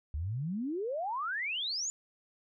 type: exponential sweep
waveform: sine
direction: up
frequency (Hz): 69 to 7110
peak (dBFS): -32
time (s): 0.14-1.9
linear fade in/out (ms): 0
effects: none